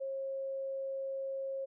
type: tone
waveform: sine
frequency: 540 Hz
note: C#5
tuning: 45 cents flat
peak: -35 dBFS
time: 0-1.66 s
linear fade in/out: 20 ms
effects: none